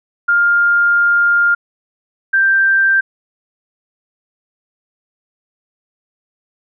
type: tone pair in turn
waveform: sine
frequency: 1405 / 1572.9 Hz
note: F6 / G6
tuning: +10 / +5 cents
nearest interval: major second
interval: 195 cents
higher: second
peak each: -9 dBFS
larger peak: neither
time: 0.28-1.55 / 2.33-3.01 s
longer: first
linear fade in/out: 10 ms
effects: none